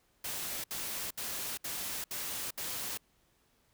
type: noise bursts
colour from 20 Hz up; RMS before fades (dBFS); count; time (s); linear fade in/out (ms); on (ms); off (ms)
white; -38; 6; 0.24-2.975; 5; 400; 67
effects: pink hiss -71 dBFS RMS until 3.73 s